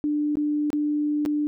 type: tone with dropouts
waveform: sine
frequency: 296.9 Hz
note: D4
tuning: 19 cents sharp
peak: -21 dBFS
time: 0.04-1.47 s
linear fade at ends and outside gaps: 0 ms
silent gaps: 0.355-0.37 / 0.703-0.73 / 1.252-1.26 s
effects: none